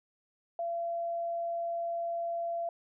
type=tone; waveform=sine; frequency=680 Hz; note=F5; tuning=46 cents flat; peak=-31 dBFS; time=0.59-2.69 s; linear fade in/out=2 ms; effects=none